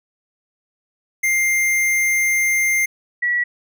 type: tone pair in turn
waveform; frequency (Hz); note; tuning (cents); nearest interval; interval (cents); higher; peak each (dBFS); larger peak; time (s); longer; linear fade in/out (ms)
square / sine; 2100 / 1936.8; C7 / B6; +6 / -34; minor second; 140; first; -16; neither; 1.23-2.86 / 3.22-3.44; first; 10
effects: none